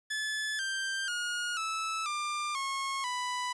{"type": "tone with pitch steps", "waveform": "sawtooth", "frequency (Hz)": [1727, 1574.5, 1435.5, 1308.8, 1193.3, 1087.9, 991.9], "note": ["A6", "G6", "F6", "E6", "D6", "C#6", "B5"], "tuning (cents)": [-33, 7, 47, -13, 27, -33, 7], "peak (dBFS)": -28, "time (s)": [0.1, 3.53], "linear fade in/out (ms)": 10, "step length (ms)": 490, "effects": ["resampled to 22050 Hz", "10-bit"]}